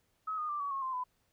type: tone with pitch steps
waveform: sine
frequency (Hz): 1279 / 1228.3 / 1179.6 / 1132.9 / 1088 / 1044.9 / 1003.5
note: D#6 / D#6 / D6 / C#6 / C#6 / C6 / B5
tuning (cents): +47 / -23 / +7 / +37 / -33 / -3 / +27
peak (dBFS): -33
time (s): 0.27-1.04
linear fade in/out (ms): 10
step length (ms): 110
effects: pink hiss -75 dBFS RMS until 1.32 s